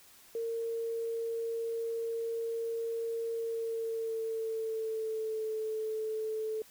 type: tone with pitch glide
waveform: sine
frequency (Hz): 458.5 to 436.8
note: A#4 to A4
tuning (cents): -29 to -13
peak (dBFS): -32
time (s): 0.35-6.62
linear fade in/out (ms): 2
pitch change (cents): -84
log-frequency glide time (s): 3.33-5.5
effects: white hiss -58 dBFS RMS until 6.7 s